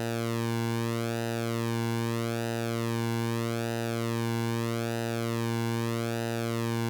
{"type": "tone with flanger", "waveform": "sawtooth", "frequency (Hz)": 115.7, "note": "A#2", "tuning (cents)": -13, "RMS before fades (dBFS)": -30, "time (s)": [0, 6.89], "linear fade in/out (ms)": 0, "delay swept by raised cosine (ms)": [0.9, 1.61], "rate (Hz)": 0.8, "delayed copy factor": -0.7, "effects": []}